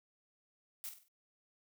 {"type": "noise with echo", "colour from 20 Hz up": "blue", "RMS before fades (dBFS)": -43, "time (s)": [0.84, 0.89], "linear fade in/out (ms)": 0, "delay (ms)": 48, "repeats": 4, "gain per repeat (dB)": -8, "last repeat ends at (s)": 1.082, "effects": []}